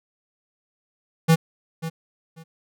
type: tone with echo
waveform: square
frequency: 162.7 Hz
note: E3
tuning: 22 cents flat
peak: -13 dBFS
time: 1.28-1.36 s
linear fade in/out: 20 ms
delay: 540 ms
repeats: 2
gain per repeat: -14 dB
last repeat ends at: 2.44 s
effects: none